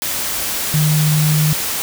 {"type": "tone in noise", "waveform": "sine", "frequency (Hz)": 153.2, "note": "D#3", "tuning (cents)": -27, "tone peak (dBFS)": -12, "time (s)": [0.74, 1.53], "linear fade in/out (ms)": 0, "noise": "white", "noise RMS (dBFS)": -21, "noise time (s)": [0.02, 1.82], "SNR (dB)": 6, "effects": []}